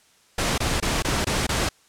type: noise bursts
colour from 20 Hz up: pink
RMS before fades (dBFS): -23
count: 6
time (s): 0.38-1.69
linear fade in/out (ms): 5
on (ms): 200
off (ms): 22
effects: white hiss -58 dBFS RMS until 1.88 s + low-pass 9000 Hz 12 dB/octave